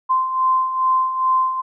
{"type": "beating tone pair", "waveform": "sine", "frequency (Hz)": [1037, 1039.4], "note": ["C6", "C6"], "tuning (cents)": [-16, -12], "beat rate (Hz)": 2.4, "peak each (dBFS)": [-23, -16], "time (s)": [0.09, 1.62], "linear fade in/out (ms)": 20, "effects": []}